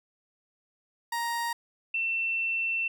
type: tone pair in turn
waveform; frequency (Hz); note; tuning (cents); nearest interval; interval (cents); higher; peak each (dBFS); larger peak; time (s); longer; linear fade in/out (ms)
30% pulse / sine; 937 / 2690; A#5 / E7; +9 / +34; octave + tritone; 1825; second; -26; neither; 1.12-1.53 / 1.94-2.88; second; 5
effects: none